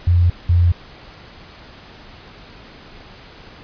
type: tone pair in turn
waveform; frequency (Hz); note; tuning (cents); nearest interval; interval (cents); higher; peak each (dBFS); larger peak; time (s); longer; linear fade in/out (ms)
sine; 87.31 / 86.91; F2 / F2; 0 / -8; unison; 8; first; -10; neither; 0.07-0.3 / 0.49-0.72; neither; 5
effects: pink hiss -41 dBFS RMS until 3.63 s + resampled to 11025 Hz